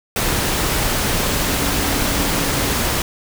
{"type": "tone in noise", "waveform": "sine", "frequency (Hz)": 283.4, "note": "C#4", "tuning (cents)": 38, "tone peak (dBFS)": -28, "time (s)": [1.47, 2.75], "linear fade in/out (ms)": 2, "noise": "pink", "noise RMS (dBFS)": -19, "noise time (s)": [0.16, 3.02], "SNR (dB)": -12, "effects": []}